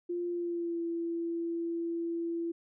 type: tone with pitch glide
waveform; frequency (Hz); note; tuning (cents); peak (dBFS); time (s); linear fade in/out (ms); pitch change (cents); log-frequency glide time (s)
sine; 349.2 to 336.5; F4 to E4; 0 to +36; -31; 0.09-2.52; 10; -64; 0.29-0.82
effects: none